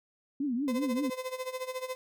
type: tone with vibrato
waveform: sine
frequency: 261.6 Hz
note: C4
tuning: in tune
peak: -28 dBFS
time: 0.4-1.1 s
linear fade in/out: 5 ms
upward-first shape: triangle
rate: 5.2 Hz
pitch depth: 250 cents each way
type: tone with tremolo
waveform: 35% pulse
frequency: 513 Hz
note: C5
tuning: 34 cents flat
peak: -30 dBFS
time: 0.68-1.95 s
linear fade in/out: 0 ms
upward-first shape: sine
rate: 14 Hz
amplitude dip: 80%
effects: none